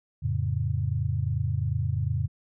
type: chord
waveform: sine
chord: F augmented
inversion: none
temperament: equal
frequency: 87.31 / 110 / 138.59 Hz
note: F2 / A2 / C#3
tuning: 0 / 0 / 0 cents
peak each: -29 / -28 / -29 dBFS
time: 0.22-2.28 s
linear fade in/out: 20 ms
effects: none